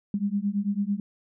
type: beating tone pair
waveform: sine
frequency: 197.8 / 206.8 Hz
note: G3 / G#3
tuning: +16 / -7 cents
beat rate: 9 Hz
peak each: -27 / -27 dBFS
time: 0.14-1 s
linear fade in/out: 2 ms
effects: none